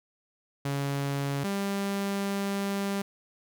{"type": "tone pair in turn", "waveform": "sawtooth", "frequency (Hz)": [140.1, 198.55], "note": ["C#3", "G3"], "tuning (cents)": [19, 22], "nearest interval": "tritone", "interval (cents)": 603, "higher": "second", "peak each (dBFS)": -24, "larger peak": "neither", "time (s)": [[0.65, 1.44], [1.44, 3.02]], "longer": "second", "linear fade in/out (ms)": 5, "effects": []}